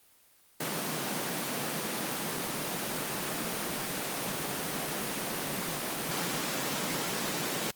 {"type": "high-pass noise", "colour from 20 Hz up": "pink", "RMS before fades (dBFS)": -33, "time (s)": [0.6, 7.71], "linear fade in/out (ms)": 5, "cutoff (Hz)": 140, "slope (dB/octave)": 48, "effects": ["white hiss -62 dBFS RMS until 7.75 s", "Opus 24 kbps"]}